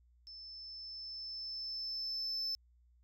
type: tone with level ramp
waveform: sine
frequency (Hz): 5274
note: E8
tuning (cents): 0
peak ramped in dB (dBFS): -48 to -32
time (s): 0.27-2.55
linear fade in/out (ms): 0
effects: tanh soft clip ceiling -33 dBFS + added 60 Hz sine -64 dBFS peak until 3.03 s